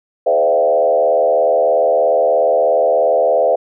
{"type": "tone with frequency modulation", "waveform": "sine", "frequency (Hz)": 587.3, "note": "D5", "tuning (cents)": 0, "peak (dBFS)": -10, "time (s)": [0.26, 3.56], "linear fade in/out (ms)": 10, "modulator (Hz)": 76.9, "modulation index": 1.6, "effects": []}